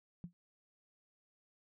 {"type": "tone with exponential decay", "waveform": "sine", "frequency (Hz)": 174.1, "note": "F3", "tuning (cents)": -5, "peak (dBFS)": -38, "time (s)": [0.24, 0.33], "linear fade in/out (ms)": 0, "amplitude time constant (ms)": 19, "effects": []}